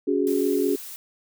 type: chord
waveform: sine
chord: C# suspended fourth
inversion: none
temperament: equal with one note detuned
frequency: 281.4 / 370 / 415.3 Hz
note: C#4 / F#4 / G#4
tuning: +26 / 0 / 0 cents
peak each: -24 dBFS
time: 0.07-0.76 s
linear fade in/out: 10 ms
type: noise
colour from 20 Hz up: blue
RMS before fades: -38 dBFS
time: 0.27-0.96 s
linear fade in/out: 0 ms
effects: none